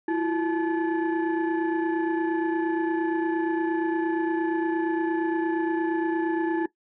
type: tone cluster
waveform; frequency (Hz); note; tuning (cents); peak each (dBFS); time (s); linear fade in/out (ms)
sine; 330.9 / 359.5 / 866 / 1724; E4 / F#4 / A5 / A6; +7 / -50 / -28 / -36; -23 / -29 / -31 / -32; 0.08-6.66; 5
effects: noise-tail reverb RT60 0.1 s tail -18 dB re dry + tanh soft clip ceiling -17 dBFS